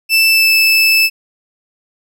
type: tone with pitch glide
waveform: 30% pulse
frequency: 2648 to 2628 Hz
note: E7 to E7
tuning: +7 to -6 cents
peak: -5 dBFS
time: 0.09-1.1 s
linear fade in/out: 50 ms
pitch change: -13 cents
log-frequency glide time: 0.29-0.54 s
effects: none